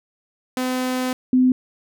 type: tone pair in turn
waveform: sawtooth / sine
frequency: 254.8 / 254.8 Hz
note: C4 / C4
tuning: -46 / -46 cents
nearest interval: unison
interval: 0 cents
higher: neither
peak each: -17 / -12 dBFS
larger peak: second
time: 0.57-1.13 / 1.33-1.52 s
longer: first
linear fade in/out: 2 ms
effects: none